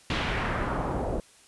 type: noise with low-pass filter sweep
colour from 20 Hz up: pink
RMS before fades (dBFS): -29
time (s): 0.1-1.2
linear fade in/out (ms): 2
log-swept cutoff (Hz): 3500 to 530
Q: 1.5
effects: white hiss -56 dBFS RMS until 1.47 s + resampled to 24000 Hz